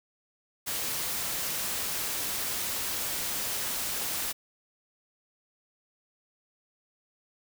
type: noise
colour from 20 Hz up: white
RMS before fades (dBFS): -32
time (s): 0.66-4.33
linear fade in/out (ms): 20
effects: none